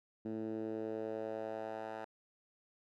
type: tone with band-pass filter sweep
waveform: 10% pulse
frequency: 110 Hz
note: A2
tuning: in tune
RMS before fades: -41 dBFS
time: 0.25-2.05 s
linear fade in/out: 5 ms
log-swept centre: 270 to 950 Hz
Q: 2
effects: none